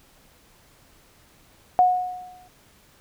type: tone with exponential decay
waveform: sine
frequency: 729 Hz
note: F#5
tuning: 26 cents flat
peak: -11 dBFS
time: 1.79-2.48 s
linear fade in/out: 0 ms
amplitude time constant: 150 ms
effects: pink hiss -56 dBFS RMS until 3 s